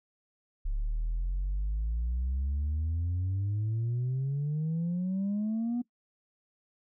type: exponential sweep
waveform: sine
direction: up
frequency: 34.51 to 245.7 Hz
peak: -26 dBFS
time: 0.65-5.82 s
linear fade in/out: 10 ms
effects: noise-tail reverb RT60 0.1 s tail -20 dB re dry + tanh soft clip ceiling -26 dBFS